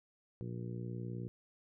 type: harmonic tone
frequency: 59.5 Hz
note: A#1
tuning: 36 cents sharp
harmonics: 2 / 3 / 4 / 5 / 6 / 7 / 8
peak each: -41 / -45 / -51 / -53 / -49 / -57 / -55 dBFS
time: 0.41-1.28 s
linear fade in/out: 0 ms
effects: none